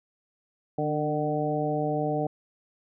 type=harmonic tone with a mistuned harmonic; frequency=150.9 Hz; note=D3; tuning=47 cents sharp; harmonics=1 / 2 / 3 / 4 / 5; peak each=-31 / -31 / -31 / -31 / -31 dBFS; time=0.78-2.27 s; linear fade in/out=5 ms; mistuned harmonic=2; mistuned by=-28 cents; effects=none